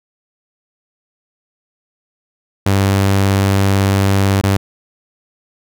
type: tone with dropouts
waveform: sawtooth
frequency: 98 Hz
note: G2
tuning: in tune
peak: -7 dBFS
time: 2.66-4.57 s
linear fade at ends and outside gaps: 5 ms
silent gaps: 4.413-4.436 s
effects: none